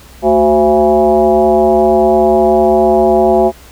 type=tone with frequency modulation; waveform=sine; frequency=523.3 Hz; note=C5; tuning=in tune; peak=-6 dBFS; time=0.22-3.52 s; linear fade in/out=50 ms; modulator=151 Hz; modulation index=1.8; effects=added 63 Hz sine -38 dBFS peak until 3.71 s + pink hiss -40 dBFS RMS until 3.71 s